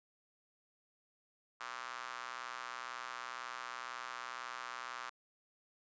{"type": "tone with high-pass filter", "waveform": "square", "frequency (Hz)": 61, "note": "B1", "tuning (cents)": -21, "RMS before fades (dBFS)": -45, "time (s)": [1.6, 5.1], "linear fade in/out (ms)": 10, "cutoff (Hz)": 1200, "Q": 2.8, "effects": ["resampled to 16000 Hz"]}